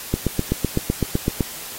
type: click train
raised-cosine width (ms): 3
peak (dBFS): -5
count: 11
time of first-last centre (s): 0.14-1.407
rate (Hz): 7.89
effects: white hiss -34 dBFS RMS until 1.78 s + AAC 48 kbps